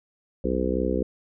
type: harmonic tone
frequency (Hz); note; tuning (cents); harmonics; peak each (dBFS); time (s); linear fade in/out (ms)
63.6; C2; -48; 1 / 3 / 4 / 5 / 6 / 7 / 8; -30 / -30 / -30 / -30 / -30 / -30 / -30; 0.44-1.03; 5
effects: none